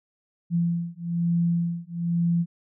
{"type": "beating tone pair", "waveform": "sine", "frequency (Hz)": [170, 171.1], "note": ["F3", "F3"], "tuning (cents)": [-46, -35], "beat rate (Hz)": 1.1, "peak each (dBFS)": -25, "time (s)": [0.5, 2.46], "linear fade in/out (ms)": 50, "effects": []}